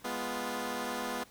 10% pulse chord, F diminished, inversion first, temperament equal, 207.7 / 246.9 / 349.2 Hz, Ab3 / Cb4 / F4, 0 / 0 / 0 cents, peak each -32 / -28 / -32 dBFS, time 0.04-1.24 s, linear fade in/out 10 ms, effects pink hiss -58 dBFS RMS until 1.3 s

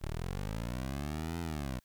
15% pulse linear two-way sweep, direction up then down, 34.97 to 85.6 to 59.6 Hz, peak -29 dBFS, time 0.01-1.8 s, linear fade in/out 20 ms, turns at 1.4 s, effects white hiss -72 dBFS RMS until 1.84 s

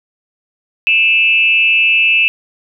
sine tone with frequency modulation, 2637 Hz, E7, in tune, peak -8 dBFS, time 0.87-2.28 s, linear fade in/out 0 ms, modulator 220 Hz, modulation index 0.58, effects none

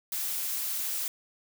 blue noise, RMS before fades -32 dBFS, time 0.12-1.08 s, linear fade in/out 2 ms, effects none

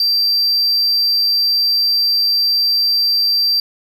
triangle tone, 4699 Hz, D8, in tune, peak -11 dBFS, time 0-3.6 s, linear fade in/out 2 ms, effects none

